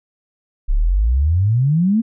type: exponential sweep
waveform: sine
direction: up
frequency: 32.04 to 235.6 Hz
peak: -12 dBFS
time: 0.68-2.02 s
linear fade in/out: 20 ms
effects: none